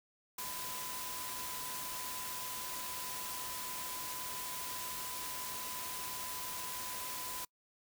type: tone in noise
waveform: sine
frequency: 1004 Hz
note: B5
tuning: 28 cents sharp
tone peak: -47 dBFS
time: 0.38-7.45 s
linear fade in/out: 5 ms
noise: white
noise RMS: -42 dBFS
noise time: 0.38-7.45 s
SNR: -8 dB
effects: noise-tail reverb RT60 0.1 s tail -26 dB re dry